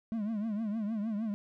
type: tone with vibrato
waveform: triangle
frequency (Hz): 215.2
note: A3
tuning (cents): -38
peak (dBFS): -29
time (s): 0.12-1.34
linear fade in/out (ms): 0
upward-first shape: triangle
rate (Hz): 6.5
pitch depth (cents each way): 140
effects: none